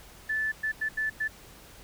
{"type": "tone bursts at uneven times", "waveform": "sine", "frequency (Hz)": 1749, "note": "A6", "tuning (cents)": -11, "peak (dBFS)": -26, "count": 5, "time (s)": [[0.29, 0.52], [0.63, 0.72], [0.81, 0.89], [0.97, 1.1], [1.2, 1.28]], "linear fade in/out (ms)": 10, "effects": ["added 48 Hz sine -61 dBFS peak until 1.83 s", "pink hiss -51 dBFS RMS until 1.83 s"]}